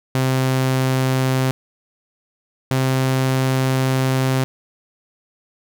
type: tone pair in turn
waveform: sawtooth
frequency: 130.81 / 131.35 Hz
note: C3 / C3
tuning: 0 / +7 cents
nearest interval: unison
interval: 7 cents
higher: second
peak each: -12 dBFS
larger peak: neither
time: 0.15-1.51 / 2.71-4.44 s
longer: second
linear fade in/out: 0 ms
effects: none